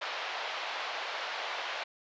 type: band-pass noise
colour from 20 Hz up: pink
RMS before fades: -37 dBFS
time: 0.01-1.84 s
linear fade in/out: 10 ms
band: 610 to 4200 Hz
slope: 24 dB/octave
effects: resampled to 16000 Hz